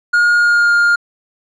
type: tone with pitch glide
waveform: triangle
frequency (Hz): 1429 to 1410.1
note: F6 to F6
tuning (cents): +39 to +16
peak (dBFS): -7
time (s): 0.13-0.96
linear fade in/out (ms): 10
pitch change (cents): -23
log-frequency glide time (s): 0.35-0.74
effects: resampled to 22050 Hz